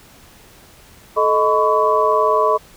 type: tone cluster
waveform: sine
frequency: 435.1 / 623 / 1008 / 1126 Hz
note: A4 / D#5 / B5 / C#6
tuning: -19 / +2 / +35 / +27 cents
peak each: -18 dBFS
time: 1.16-2.58 s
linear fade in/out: 20 ms
effects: pink hiss -46 dBFS RMS until 2.76 s